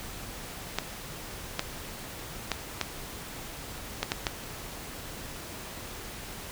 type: clicks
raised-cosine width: 0.2 ms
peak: -9 dBFS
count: 7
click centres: 0.786 / 1.594 / 2.517 / 2.813 / 4.03 / 4.119 / 4.268 s
effects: pink hiss -41 dBFS RMS until 6.51 s